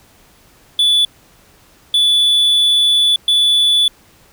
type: tone bursts at uneven times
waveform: triangle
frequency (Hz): 3458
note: A7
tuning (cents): -31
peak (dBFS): -8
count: 3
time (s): 0.79-1.05 / 1.94-3.16 / 3.28-3.88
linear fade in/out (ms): 2
effects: pink hiss -49 dBFS RMS until 4.32 s